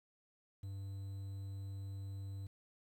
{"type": "tone with quantisation", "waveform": "triangle", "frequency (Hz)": 98, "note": "G2", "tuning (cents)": 0, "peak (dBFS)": -40, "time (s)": [0.63, 2.47], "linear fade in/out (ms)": 5, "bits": 11, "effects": []}